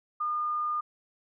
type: tone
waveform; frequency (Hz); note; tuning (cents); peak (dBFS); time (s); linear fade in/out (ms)
sine; 1215; D#6; -42; -27; 0.2-0.81; 10
effects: none